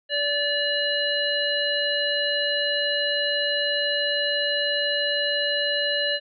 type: harmonic tone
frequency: 579 Hz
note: D5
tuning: 25 cents flat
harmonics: 1 / 3 / 5 / 7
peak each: -27 / -27 / -27 / -27 dBFS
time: 0.09-6.2 s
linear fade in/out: 50 ms
effects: none